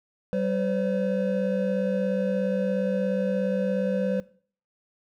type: tone cluster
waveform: triangle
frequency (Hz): 193 / 510 / 567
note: G3 / C5 / C#5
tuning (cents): -27 / -44 / +39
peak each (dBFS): -25 / -25 / -30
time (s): 0.33-4.2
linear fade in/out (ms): 0
effects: noise-tail reverb RT60 0.5 s tail -20 dB re dry